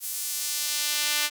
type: tone with high-pass filter sweep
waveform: sawtooth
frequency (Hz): 296.3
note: D4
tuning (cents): +15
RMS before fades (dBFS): -28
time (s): 0-1.3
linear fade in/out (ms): 50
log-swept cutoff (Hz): 10000 to 2300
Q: 0.78
effects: 8-bit